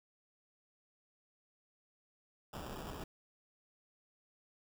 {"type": "noise with sample-and-hold", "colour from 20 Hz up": "pink", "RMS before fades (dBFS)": -45, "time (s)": [2.53, 3.04], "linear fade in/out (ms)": 5, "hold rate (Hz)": 2100, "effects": []}